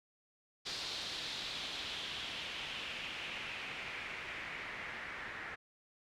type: noise with low-pass filter sweep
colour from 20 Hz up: white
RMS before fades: -43 dBFS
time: 0.65-5.56 s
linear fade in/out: 20 ms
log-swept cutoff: 4300 to 1800 Hz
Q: 2.9
effects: none